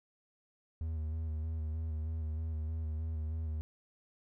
triangle tone with vibrato, 79 Hz, D#2, 27 cents sharp, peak -32 dBFS, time 0.81-3.61 s, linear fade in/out 0 ms, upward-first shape square, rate 3.2 Hz, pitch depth 29 cents each way, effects none

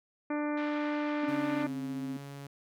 harmonic tone, 296.6 Hz, D4, 17 cents sharp, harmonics 1 / 2 / 3 / 4 / 5 / 6 / 7 / 8, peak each -31 / -37 / -41 / -43 / -45 / -47 / -48 / -49 dBFS, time 0.3-1.67 s, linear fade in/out 5 ms
pink band-pass noise, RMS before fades -48 dBFS, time 0.57-1.64 s, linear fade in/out 5 ms, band 970 to 3600 Hz, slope 24 dB/octave
sine tone with pitch glide, 276.9 to 265.5 Hz, C#4 to C4, -2 to +25 cents, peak -34 dBFS, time 1.23-2.17 s, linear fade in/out 5 ms, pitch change -73 cents, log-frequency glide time 1.45-1.69 s
sawtooth tone, 140.4 Hz, C#3, 22 cents sharp, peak -38 dBFS, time 1.28-2.47 s, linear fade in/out 5 ms
effects none

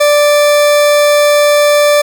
40% pulse tone, 587.3 Hz, D5, in tune, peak -5 dBFS, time 0-2.02 s, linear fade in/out 10 ms, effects none

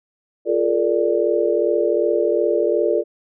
sine chord, Bb dominant seventh, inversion second, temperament equal with one note detuned, 349.2 / 423.5 / 466.2 / 587.3 Hz, F4 / Ab4 / Bb4 / D5, 0 / +34 / 0 / 0 cents, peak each -21 dBFS, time 0.45-3.04 s, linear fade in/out 50 ms, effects none

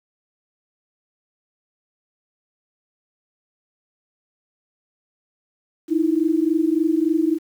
sine tone pair together, 309.2 / 332.7 Hz, D#4 / E4, -11 / +16 cents, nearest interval minor second, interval 127 cents, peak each -19 dBFS, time 5.88-7.39 s, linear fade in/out 50 ms, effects 8-bit

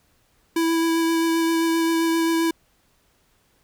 square tone with vibrato, 329.6 Hz, E4, in tune, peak -19 dBFS, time 0.56-2.51 s, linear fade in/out 5 ms, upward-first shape sine, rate 7.6 Hz, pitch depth 11 cents each way, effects pink hiss -63 dBFS RMS until 3.63 s

